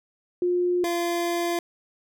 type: tone pair in turn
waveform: sine / 25% pulse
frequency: 355.7 / 344 Hz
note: F4 / F4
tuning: +32 / -26 cents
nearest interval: minor second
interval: 58 cents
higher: first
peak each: -20 dBFS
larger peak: neither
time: 0.42-0.84 / 0.84-1.59 s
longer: second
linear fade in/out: 2 ms
effects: none